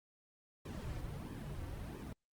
brown noise with flanger, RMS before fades -44 dBFS, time 0.65-2.13 s, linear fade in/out 5 ms, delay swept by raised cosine 1.4 to 4.9 ms, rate 1.5 Hz, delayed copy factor -0.85, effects Opus 48 kbps

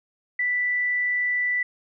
sine tone, 1975.5 Hz, B6, in tune, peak -21 dBFS, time 0.39-1.63 s, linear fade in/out 5 ms, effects none

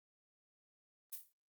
violet noise with echo, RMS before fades -43 dBFS, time 1.12-1.16 s, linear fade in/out 10 ms, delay 28 ms, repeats 6, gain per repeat -6 dB, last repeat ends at 1.328 s, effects noise-tail reverb RT60 0.1 s tail -22 dB re dry + Opus 32 kbps

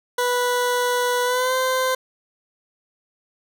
20% pulse tone with pitch glide, 491.8 to 516.5 Hz, B4 to C5, -7 to -22 cents, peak -14 dBFS, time 0.18-1.95 s, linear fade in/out 5 ms, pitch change +85 cents, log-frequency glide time 1.24-1.54 s, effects none

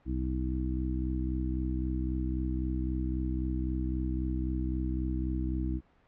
harmonic tone, 63.8 Hz, C2, 43 cents flat, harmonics 1 / 2 / 3 / 4 / 5, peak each -31 / -38 / -40 / -39 / -36 dBFS, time 0.05-5.81 s, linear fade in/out 50 ms, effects pink hiss -65 dBFS RMS until 6.07 s + low-pass 2000 Hz 12 dB/octave

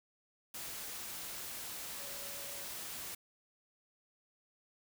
sine tone in noise, 564 Hz, C#5, 30 cents sharp, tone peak -54 dBFS, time 1.99-2.65 s, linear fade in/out 5 ms, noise white, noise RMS -44 dBFS, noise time 0.54-3.15 s, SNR -13 dB, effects none

